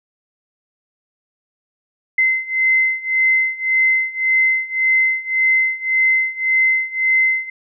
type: beating tone pair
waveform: sine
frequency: 2061 / 2062.8 Hz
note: C7 / C7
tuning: -27 / -25 cents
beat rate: 1.8 Hz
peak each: -18 / -16 dBFS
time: 2.18-7.5 s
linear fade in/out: 5 ms
effects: none